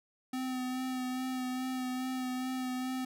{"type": "tone with vibrato", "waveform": "square", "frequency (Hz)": 255.9, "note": "C4", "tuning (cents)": -38, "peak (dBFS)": -34, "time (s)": [0.33, 3.05], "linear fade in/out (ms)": 5, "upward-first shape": "sine", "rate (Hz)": 2.4, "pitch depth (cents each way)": 19, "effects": []}